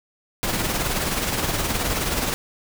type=noise with tremolo; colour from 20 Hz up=pink; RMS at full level=-22 dBFS; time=0.43-2.34 s; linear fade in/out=0 ms; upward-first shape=sine; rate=19 Hz; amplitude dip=45%; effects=none